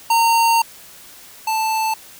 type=tone pair in turn; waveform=square; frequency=919 / 882 Hz; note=A#5 / A5; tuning=-25 / +4 cents; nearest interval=minor second; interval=71 cents; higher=first; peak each=-13 / -18 dBFS; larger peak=first; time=0.1-0.62 / 1.47-1.94 s; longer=first; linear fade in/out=5 ms; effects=white hiss -42 dBFS RMS until 2.19 s